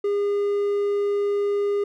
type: tone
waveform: triangle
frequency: 406.5 Hz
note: G#4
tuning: 37 cents flat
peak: -18 dBFS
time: 0.04-1.84 s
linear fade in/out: 5 ms
effects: none